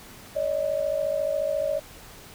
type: tone pair together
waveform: sine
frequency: 568.1 / 622.3 Hz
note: C#5 / D#5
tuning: +42 / 0 cents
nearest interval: major second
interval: 158 cents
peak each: -26 dBFS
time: 0.35-1.8 s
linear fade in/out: 20 ms
effects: pink hiss -46 dBFS RMS until 2.34 s